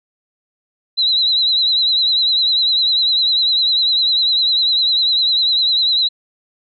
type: tone with vibrato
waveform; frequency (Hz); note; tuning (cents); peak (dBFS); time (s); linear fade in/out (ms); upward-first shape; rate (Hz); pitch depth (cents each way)
sine; 3951; B7; 0; -12; 0.97-6.09; 20; sine; 10; 68
effects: none